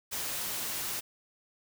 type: noise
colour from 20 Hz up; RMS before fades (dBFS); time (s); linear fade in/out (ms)
white; -35; 0.11-1.01; 20
effects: none